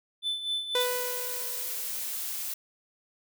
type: tone with tremolo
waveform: triangle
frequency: 3515 Hz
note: A7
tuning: 2 cents flat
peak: -25 dBFS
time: 0.22-0.87 s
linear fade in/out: 50 ms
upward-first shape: sine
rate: 4 Hz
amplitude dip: 65%
type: tone with exponential decay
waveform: sawtooth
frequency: 495.2 Hz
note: B4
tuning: 5 cents sharp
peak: -21 dBFS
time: 0.75-2.18 s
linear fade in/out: 2 ms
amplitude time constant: 310 ms
type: noise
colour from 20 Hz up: blue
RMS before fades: -34 dBFS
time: 0.8-2.54 s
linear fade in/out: 5 ms
effects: none